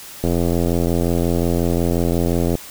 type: click train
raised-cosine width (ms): 2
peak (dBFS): -6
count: 199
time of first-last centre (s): 0.24-2.553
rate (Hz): 85.6
effects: white hiss -37 dBFS RMS until 2.7 s